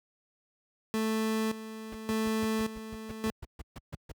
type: tone with tremolo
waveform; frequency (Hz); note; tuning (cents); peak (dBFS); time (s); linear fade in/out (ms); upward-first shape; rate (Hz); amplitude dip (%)
30% pulse; 220; A3; 0; -25; 0.94-3.3; 0; square; 0.87; 75
type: noise bursts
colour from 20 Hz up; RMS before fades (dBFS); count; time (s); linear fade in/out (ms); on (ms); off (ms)
brown; -37; 14; 1.92-4.118; 5; 27; 140
effects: high-pass 60 Hz 12 dB/octave